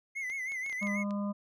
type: tone with vibrato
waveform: triangle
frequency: 2093 Hz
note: C7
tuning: in tune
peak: -32 dBFS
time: 0.15-1.04 s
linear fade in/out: 20 ms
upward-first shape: sine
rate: 6.2 Hz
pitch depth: 88 cents each way
type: clicks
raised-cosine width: 0.2 ms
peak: -32 dBFS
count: 8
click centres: 0.3 / 0.52 / 0.663 / 0.697 / 0.727 / 0.829 / 0.871 / 1.108 s
type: harmonic tone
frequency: 202.9 Hz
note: G#3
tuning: 40 cents flat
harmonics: 1 / 3 / 5 / 6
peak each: -31 / -41 / -45 / -47 dBFS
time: 0.81-1.33 s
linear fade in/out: 20 ms
effects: none